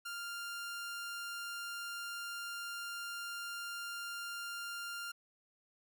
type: tone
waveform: sawtooth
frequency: 1396.9 Hz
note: F6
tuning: in tune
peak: -37 dBFS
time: 0.05-5.12 s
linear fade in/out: 10 ms
effects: none